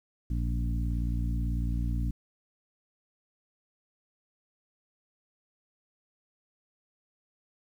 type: harmonic tone with a mistuned harmonic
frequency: 58.3 Hz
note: A#1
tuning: 1 cent sharp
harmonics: 1 / 2 / 3 / 4 / 5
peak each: -28 / -34 / -38 / -40 / -42 dBFS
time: 0.3-2.11 s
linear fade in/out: 5 ms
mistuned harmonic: 1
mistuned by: -40 cents
effects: 10-bit